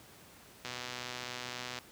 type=click train; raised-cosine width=0.2 ms; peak=-22 dBFS; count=142; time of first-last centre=0.65-1.787 s; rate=124 Hz; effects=pink hiss -56 dBFS RMS until 1.91 s + high-pass 80 Hz 12 dB/octave